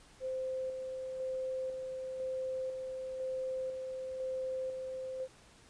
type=tone with tremolo; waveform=sine; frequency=520 Hz; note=C5; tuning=11 cents flat; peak=-34 dBFS; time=0.2-5.28 s; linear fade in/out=50 ms; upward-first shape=square; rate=1 Hz; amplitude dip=35%; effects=pink hiss -60 dBFS RMS until 5.69 s + resampled to 22050 Hz